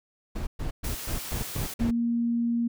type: noise bursts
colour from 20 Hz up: brown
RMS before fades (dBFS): -30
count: 7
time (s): 0.35-1.91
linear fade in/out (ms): 10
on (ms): 120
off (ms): 120
type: noise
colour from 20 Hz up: white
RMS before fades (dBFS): -37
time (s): 0.84-1.74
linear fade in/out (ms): 5
type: tone with pitch glide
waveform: sine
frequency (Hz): 233.1 to 234.9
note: A#3 to A#3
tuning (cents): 0 to +13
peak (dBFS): -23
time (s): 1.8-2.68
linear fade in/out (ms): 10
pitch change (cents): +13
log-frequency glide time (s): 1.91-1.97
effects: none